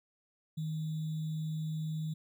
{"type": "tone with sample-and-hold", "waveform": "sine", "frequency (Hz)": 157, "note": "D#3", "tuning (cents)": 16, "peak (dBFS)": -33, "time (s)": [0.57, 2.14], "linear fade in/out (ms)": 10, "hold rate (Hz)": 3675, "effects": []}